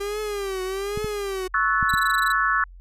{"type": "tone with vibrato", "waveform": "45% pulse", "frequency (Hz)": 398.2, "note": "G4", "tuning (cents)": 27, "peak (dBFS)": -26, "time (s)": [0, 1.48], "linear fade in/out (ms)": 10, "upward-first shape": "triangle", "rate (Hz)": 1.2, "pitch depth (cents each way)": 130}
{"type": "clicks", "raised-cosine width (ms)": 5, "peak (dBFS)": -18, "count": 4, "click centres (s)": [0.975, 1.045, 1.828, 1.939]}
{"type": "chord", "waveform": "sine", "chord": "F# minor seventh", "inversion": "second", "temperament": "equal with one note detuned", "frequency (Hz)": [1108.7, 1318.5, 1480, 1729.8], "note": ["C#6", "E6", "F#6", "A6"], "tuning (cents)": [0, 0, 0, -30], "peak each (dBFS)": -24, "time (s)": [1.54, 2.64], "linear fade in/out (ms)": 2}
{"type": "tone bursts", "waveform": "sawtooth", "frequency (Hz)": 3958, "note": "B7", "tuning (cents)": 3, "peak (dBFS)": -24, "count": 11, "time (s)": [1.89, 2.321], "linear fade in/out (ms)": 5, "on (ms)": 21, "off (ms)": 20}
{"effects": ["added 44 Hz sine -41 dBFS peak until 2.8 s", "resampled to 32000 Hz"]}